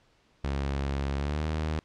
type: tone with pitch glide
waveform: sawtooth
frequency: 69.3 to 77.79 Hz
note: C#2 to D#2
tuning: 0 to 0 cents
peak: -24 dBFS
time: 0.44-1.79 s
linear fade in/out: 0 ms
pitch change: +200 cents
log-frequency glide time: 1.17-1.45 s
effects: pink hiss -65 dBFS RMS until 1.84 s + low-pass 5000 Hz 12 dB/octave